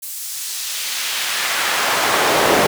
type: noise with high-pass filter sweep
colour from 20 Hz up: brown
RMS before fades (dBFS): -19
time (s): 0.02-2.67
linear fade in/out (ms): 10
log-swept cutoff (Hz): 10000 to 410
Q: 0.77
effects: none